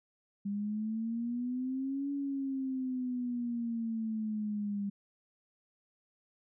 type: exponential two-way sweep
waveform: sine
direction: up then down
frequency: 199.6 to 283 to 199.6 Hz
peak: -32 dBFS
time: 0.45-4.9 s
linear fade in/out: 10 ms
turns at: 2.11 s
effects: none